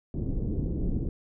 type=low-pass noise; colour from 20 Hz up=pink; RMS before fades=-29 dBFS; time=0.14-1.09 s; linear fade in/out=2 ms; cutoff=360 Hz; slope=24 dB/octave; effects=none